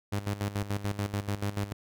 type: tone with tremolo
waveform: sawtooth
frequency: 101.5 Hz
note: G#2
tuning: 39 cents flat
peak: -24 dBFS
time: 0.12-1.73 s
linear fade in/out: 10 ms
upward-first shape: square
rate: 6.9 Hz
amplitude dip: 75%
effects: none